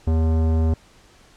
sine tone with tanh clipping, 80.4 Hz, E2, 43 cents flat, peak -18 dBFS, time 0.07-0.74 s, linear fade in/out 5 ms, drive 17 dB, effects pink hiss -52 dBFS RMS until 1.36 s + low-pass 8000 Hz 12 dB/octave

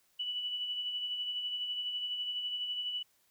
sine tone with tremolo, 2960 Hz, F#7, in tune, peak -32 dBFS, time 0.19-3.03 s, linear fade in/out 10 ms, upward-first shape sine, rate 12 Hz, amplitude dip 40%, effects white hiss -71 dBFS RMS until 3.3 s

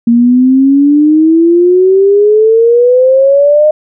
sine exponential sweep, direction up, 231.7 to 616 Hz, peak -3 dBFS, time 0.07-3.71 s, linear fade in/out 5 ms, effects none

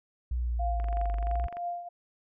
sine exponential two-way sweep, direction down then up, 61.74 to 51.91 to 61.74 Hz, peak -27 dBFS, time 0.31-1.47 s, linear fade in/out 5 ms, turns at 1.16 s
sine tone with tremolo, 698.5 Hz, F5, in tune, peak -29 dBFS, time 0.59-1.89 s, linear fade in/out 10 ms, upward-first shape triangle, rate 3 Hz, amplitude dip 75%
click train, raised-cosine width 0.5 ms, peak -29 dBFS, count 19, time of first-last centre 0.8-1.569 s, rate 23.4 Hz
effects none

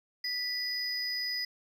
triangle tone pair together, 1975.5 / 4981 Hz, B6 / D#8, 0 / +1 cents, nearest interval octave + major third, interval 1601 cents, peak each -36 / -31 dBFS, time 0.24-1.45 s, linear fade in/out 5 ms, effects 11-bit

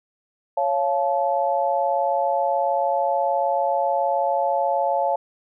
sine chord, Db augmented, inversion none, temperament just, 554.4 / 693 / 866.2 Hz, Db5 / F5 / A5, 0 / -14 / -27 cents, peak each -23 dBFS, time 0.57-5.16 s, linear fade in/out 5 ms, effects none

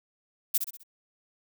violet noise with echo, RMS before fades -23 dBFS, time 0.54-0.58 s, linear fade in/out 10 ms, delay 64 ms, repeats 4, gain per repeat -7 dB, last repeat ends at 0.836 s, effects none

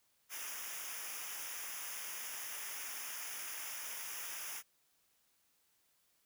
white noise with comb filter, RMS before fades -44 dBFS, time 0.29-4.63 s, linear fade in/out 50 ms, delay 0.24 ms, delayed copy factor -0.9, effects white hiss -75 dBFS RMS until 6.25 s

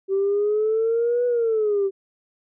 sine exponential two-way sweep, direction up then down, 384.4 to 491.8 to 384.4 Hz, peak -17 dBFS, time 0.08-1.91 s, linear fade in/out 50 ms, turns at 1.26 s, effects tanh soft clip ceiling -14 dBFS

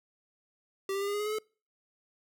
square tone with pitch steps, 389.3 / 395.2 / 401.2 / 407.2 / 413.4 / 419.7 / 426 / 432.5 Hz, G4 / G4 / G4 / G#4 / G#4 / G#4 / G#4 / A4, -12 / +14 / +40 / -34 / -8 / +18 / +44 / -30 cents, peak -31 dBFS, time 0.89-1.386 s, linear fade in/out 2 ms, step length 62 ms, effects noise-tail reverb RT60 0.4 s tail -26 dB re dry

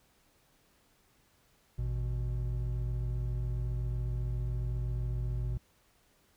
triangle tone pair together, 54.3 / 121.9 Hz, A1 / B2, -22 / -22 cents, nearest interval octave + major second, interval 1400 cents, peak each -31 / -32 dBFS, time 1.78-5.58 s, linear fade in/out 10 ms, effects pink hiss -68 dBFS RMS until 6.36 s

